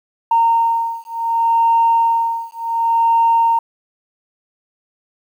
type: beating tone pair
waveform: sine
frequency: 920 / 920.68 Hz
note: A#5 / A#5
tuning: -23 / -22 cents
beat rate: 0.68 Hz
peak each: -15 dBFS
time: 0.31-3.59 s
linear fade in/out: 5 ms
effects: tanh soft clip ceiling -5 dBFS + 8-bit